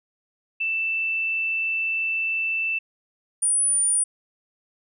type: tone pair in turn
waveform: sine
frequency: 2657 / 9451 Hz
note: E7 / D9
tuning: +13 / +10 cents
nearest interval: octave + minor seventh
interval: 2197 cents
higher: second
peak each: -22 / -18 dBFS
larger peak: second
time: 0.6-2.79 / 3.42-4.04 s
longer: first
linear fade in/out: 10 ms
effects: none